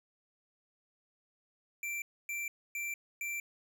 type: tone bursts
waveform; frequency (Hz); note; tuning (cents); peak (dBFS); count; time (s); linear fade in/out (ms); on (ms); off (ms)
square; 2349; D7; 0; -36; 4; 1.83-3.4; 2; 190; 270
effects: none